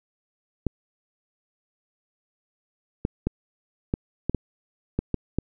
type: clicks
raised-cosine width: 3 ms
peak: -10 dBFS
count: 9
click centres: 0.667 / 3.051 / 3.27 / 3.939 / 4.296 / 4.347 / 4.99 / 5.143 / 5.386 s
effects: none